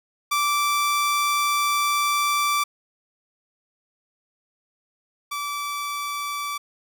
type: tone pair in turn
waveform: sawtooth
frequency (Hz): 1167 / 1158.3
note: D6 / D6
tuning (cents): -11 / -24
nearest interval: unison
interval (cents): 13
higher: first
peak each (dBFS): -16 / -23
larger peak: first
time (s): 0.31-2.64 / 5.31-6.58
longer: first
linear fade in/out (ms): 10
effects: none